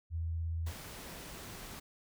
sine tone with vibrato, 82.41 Hz, E2, in tune, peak -33 dBFS, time 0.1-0.73 s, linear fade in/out 50 ms, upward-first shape sine, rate 17 Hz, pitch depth 17 cents each way
pink noise, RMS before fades -47 dBFS, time 0.66-1.8 s, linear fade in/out 10 ms
effects none

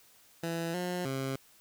15% pulse tone with pitch steps, 166.8 / 179 / 134.2 Hz, E3 / F3 / C3, +21 / +43 / +44 cents, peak -26 dBFS, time 0.43-1.36 s, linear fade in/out 5 ms, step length 310 ms, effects white hiss -61 dBFS RMS until 1.6 s

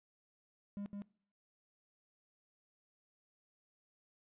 triangle tone with echo, 202.3 Hz, G#3, 45 cents flat, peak -38 dBFS, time 0.77-0.86 s, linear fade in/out 0 ms, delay 160 ms, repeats 1, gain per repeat -2 dB, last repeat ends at 1.02 s, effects noise-tail reverb RT60 0.5 s tail -21 dB re dry + resampled to 8000 Hz

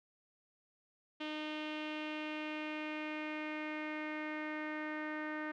sawtooth tone with low-pass filter sweep, 306.1 Hz, D#4, 28 cents flat, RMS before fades -41 dBFS, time 1.2-5.52 s, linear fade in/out 10 ms, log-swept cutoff 3100 to 1800 Hz, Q 3.6, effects none

